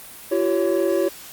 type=tone cluster; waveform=triangle; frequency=339.8 / 383.2 / 557 Hz; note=F4 / G4 / C#5; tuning=-47 / -39 / +8 cents; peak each=-20 dBFS; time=0.31-1.09 s; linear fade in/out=10 ms; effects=white hiss -40 dBFS RMS until 1.32 s + Opus 32 kbps